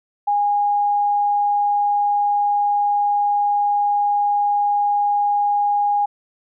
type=tone; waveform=sine; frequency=820 Hz; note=G#5; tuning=22 cents flat; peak=-15 dBFS; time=0.27-6.06 s; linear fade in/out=10 ms; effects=none